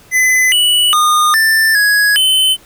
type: tone with pitch steps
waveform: square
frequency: 2021 / 2950 / 1223 / 1776 / 1668 / 3050 Hz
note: B6 / F#7 / D#6 / A6 / G#6 / G7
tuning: +39 / -6 / -30 / +16 / +7 / -48 cents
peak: -9 dBFS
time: 0.11-2.57 s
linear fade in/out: 50 ms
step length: 410 ms
effects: pink hiss -44 dBFS RMS until 2.65 s